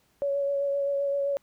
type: tone with vibrato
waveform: sine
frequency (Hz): 561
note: C#5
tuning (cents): +21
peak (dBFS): -24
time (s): 0.22-1.37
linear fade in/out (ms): 0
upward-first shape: sine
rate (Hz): 7.7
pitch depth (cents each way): 16
effects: pink hiss -67 dBFS RMS until 1.42 s